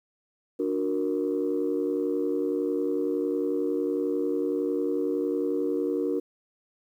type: chord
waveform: sine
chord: D augmented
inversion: none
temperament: equal with one note detuned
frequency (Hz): 293.7 / 364.7 / 466.2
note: D4 / F#4 / A#4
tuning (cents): 0 / -25 / 0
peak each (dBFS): -28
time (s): 0.59-6.2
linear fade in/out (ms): 10
effects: tanh soft clip ceiling -17 dBFS + 10-bit